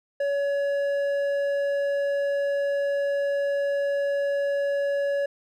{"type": "tone with hard clipping", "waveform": "sine", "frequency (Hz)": 564, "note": "C#5", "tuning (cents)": 30, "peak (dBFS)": -24, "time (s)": [0.2, 5.26], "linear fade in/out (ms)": 5, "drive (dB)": 6, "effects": []}